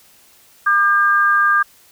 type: tone pair together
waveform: sine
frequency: 1201.2 / 1606 Hz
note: D6 / G6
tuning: +39 / +41 cents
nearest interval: perfect fourth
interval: 502 cents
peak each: -14 dBFS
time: 0.66-1.63 s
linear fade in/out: 10 ms
effects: white hiss -50 dBFS RMS until 1.91 s